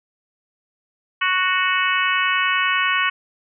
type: harmonic tone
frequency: 370 Hz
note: F#4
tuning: in tune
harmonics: 3 / 4 / 5 / 6 / 7 / 8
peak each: -22 / -23 / -24 / -25 / -25 / -26 dBFS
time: 1.21-3.1 s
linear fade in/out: 10 ms
effects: none